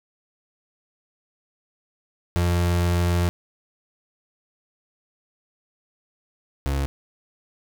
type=tone pair in turn; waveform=35% pulse; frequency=87.31 / 69.17 Hz; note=F2 / C#2; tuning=0 / -3 cents; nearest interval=major third; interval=403 cents; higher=first; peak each=-17 / -20 dBFS; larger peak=first; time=2.36-3.29 / 6.66-6.86 s; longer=first; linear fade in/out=0 ms; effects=none